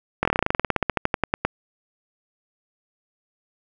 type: slowing click train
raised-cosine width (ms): 0.5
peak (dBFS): -4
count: 23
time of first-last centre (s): 0.23-1.45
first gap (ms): 22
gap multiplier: 1.08
effects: none